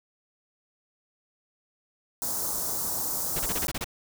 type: band-stop noise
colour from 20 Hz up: white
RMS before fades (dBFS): -30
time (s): 2.22-3.67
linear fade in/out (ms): 0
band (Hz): 1200 to 5500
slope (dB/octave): 24
type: noise bursts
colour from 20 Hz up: pink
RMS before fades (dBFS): -31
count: 8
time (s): 3.36-3.844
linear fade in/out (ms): 5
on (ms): 36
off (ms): 28
effects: none